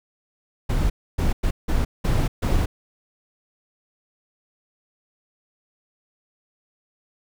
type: noise bursts at uneven times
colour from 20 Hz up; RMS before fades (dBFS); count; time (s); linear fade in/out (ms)
brown; -20; 6; 0.69-0.9 / 1.18-1.33 / 1.43-1.51 / 1.68-1.85 / 2.04-2.28 / 2.42-2.66; 10
effects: none